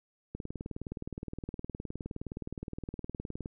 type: click train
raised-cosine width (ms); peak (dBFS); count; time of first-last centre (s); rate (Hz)
3; -25; 61; 0.35-3.459; 19.3
effects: none